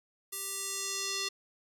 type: tone with band-pass filter sweep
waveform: square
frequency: 392 Hz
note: G4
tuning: in tune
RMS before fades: -36 dBFS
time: 0.32-1.29 s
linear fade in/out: 10 ms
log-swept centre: 11000 to 4600 Hz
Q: 1.7
effects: none